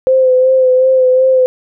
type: tone with vibrato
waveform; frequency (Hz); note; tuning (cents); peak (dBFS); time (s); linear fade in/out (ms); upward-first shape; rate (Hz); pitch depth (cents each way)
sine; 516; C5; -24; -6; 0.07-1.46; 0; sine; 2.7; 27
effects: none